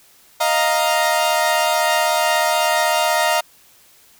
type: chord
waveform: sawtooth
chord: Eb suspended second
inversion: none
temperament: equal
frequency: 622.3 / 698.5 / 932.3 Hz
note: Eb5 / F5 / Bb5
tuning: 0 / 0 / 0 cents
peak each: -16 dBFS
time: 0.4-3.41 s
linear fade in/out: 10 ms
effects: white hiss -51 dBFS RMS until 4.19 s